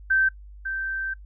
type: tone pair in turn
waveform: sine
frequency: 1553 / 1558.8 Hz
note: G6 / G6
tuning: -17 / -10 cents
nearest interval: unison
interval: 7 cents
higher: second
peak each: -17 / -26 dBFS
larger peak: first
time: 0.1-0.29 / 0.65-1.14 s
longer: second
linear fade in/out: 10 ms
effects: noise-tail reverb RT60 0.1 s tail -23 dB re dry + added 50 Hz sine -41 dBFS peak until 1.25 s